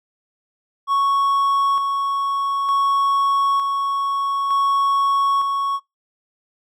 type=tone with tremolo; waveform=triangle; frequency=1108.7 Hz; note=C#6; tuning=in tune; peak=-13 dBFS; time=0.87-5.8 s; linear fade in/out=50 ms; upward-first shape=square; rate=0.55 Hz; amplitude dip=35%; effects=noise-tail reverb RT60 0.2 s tail -26 dB re dry